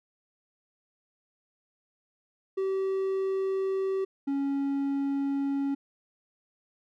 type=tone pair in turn; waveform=triangle; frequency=384.5 / 277.7 Hz; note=G4 / C#4; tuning=-33 / +3 cents; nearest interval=tritone; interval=564 cents; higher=first; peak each=-24 dBFS; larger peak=neither; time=2.57-4.05 / 4.27-5.75 s; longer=neither; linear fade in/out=10 ms; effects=none